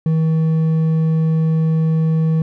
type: tone with hard clipping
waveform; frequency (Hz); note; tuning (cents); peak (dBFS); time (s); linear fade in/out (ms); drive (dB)
triangle; 160; D#3; +49; -14; 0.06-2.42; 2; 7
effects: none